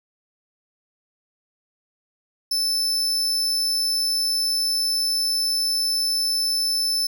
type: tone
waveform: 40% pulse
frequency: 5274 Hz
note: E8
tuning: in tune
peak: -19 dBFS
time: 2.51-7.07 s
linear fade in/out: 5 ms
effects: none